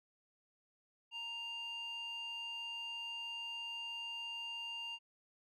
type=tone with band-pass filter; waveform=square; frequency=932.3 Hz; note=A#5; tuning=in tune; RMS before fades=-44 dBFS; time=1.11-4.99 s; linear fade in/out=50 ms; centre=2600 Hz; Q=5.3; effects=none

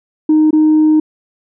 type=tone with dropouts; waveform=sine; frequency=309.4 Hz; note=D#4; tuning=10 cents flat; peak=-5 dBFS; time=0.29-1 s; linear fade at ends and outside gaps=5 ms; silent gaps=0.508-0.529 s; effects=tanh soft clip ceiling -4 dBFS

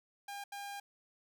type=tone bursts at uneven times; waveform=sawtooth; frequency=805 Hz; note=G5; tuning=46 cents sharp; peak=-38 dBFS; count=2; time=0.28-0.44 / 0.52-0.8 s; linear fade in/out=5 ms; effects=none

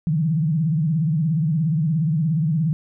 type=tone with vibrato; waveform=sine; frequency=157.7 Hz; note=D#3; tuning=24 cents sharp; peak=-17 dBFS; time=0.07-2.73 s; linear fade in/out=0 ms; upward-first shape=sine; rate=17 Hz; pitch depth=160 cents each way; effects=none

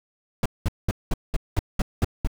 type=noise bursts; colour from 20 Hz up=brown; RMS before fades=-20 dBFS; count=9; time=0.43-2.273 s; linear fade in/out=2 ms; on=27 ms; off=200 ms; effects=none

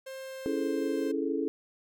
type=tone with pitch glide; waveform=45% pulse; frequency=530 to 525.1 Hz; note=C5 to C5; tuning=+22 to +6 cents; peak=-39 dBFS; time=0.06-1.12 s; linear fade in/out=10 ms; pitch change=-16 cents; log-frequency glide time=0.2-0.64 s
type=chord; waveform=sine; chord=A major seventh; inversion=first; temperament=equal; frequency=277.2 / 329.6 / 415.3 / 440 Hz; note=C#4 / E4 / G#4 / A4; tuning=0 / 0 / 0 / 0 cents; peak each=-32 / -33 / -36 / -33 dBFS; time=0.46-1.48 s; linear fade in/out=0 ms
effects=none

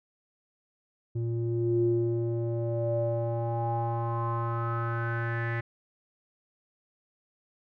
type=tone with low-pass filter sweep; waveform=square; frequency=116.54 Hz; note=A#2; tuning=in tune; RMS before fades=-29 dBFS; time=1.15-5.61 s; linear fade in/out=10 ms; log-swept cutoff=260 to 1900 Hz; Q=6.8; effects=none

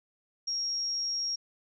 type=tone; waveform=sine; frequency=5588 Hz; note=F8; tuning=in tune; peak=-29 dBFS; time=0.47-1.36 s; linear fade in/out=10 ms; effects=none

